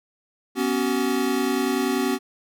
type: chord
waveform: square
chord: B suspended second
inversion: none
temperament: equal with one note detuned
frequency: 246.9 / 277.2 / 378 Hz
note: B3 / C#4 / F#4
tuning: 0 / 0 / +37 cents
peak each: -26 dBFS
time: 0.55-2.19 s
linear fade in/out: 50 ms
effects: none